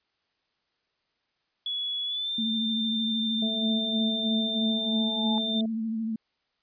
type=tone with pitch glide; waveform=sine; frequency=3386 to 3587 Hz; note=G#7 to A7; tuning=+33 to +33 cents; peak=-28 dBFS; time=1.66-5.61 s; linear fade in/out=2 ms; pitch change=+100 cents; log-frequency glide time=2.05-2.32 s
type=tone with vibrato; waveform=sine; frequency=223.1 Hz; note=A3; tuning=24 cents sharp; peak=-27 dBFS; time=2.38-6.16 s; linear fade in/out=5 ms; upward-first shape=sine; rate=13 Hz; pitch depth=36 cents each way
type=harmonic tone; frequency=220 Hz; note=A3; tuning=in tune; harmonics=1 / 2 / 3; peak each=-32 / -41 / -37 dBFS; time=3.42-5.66 s; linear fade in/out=5 ms
type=tone with exponential growth; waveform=sine; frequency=852 Hz; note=G#5; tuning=44 cents sharp; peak=-30 dBFS; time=4.41-5.38 s; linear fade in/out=0 ms; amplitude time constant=210 ms
effects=white hiss -75 dBFS RMS until 6.62 s + resampled to 11025 Hz